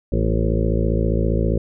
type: harmonic tone with a mistuned harmonic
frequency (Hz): 55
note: A1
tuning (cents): 0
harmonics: 1 / 2 / 3 / 4 / 6 / 7 / 8 / 9 / 10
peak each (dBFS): -20 / -23 / -25 / -26 / -28 / -28 / -29 / -30 / -30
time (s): 0.12-1.58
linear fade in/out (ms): 5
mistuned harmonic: 4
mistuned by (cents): +60
effects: none